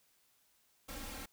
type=noise with comb filter; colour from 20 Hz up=pink; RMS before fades=-45 dBFS; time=0.88-1.26 s; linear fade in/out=10 ms; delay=3.7 ms; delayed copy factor=+1; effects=white hiss -72 dBFS RMS until 1.32 s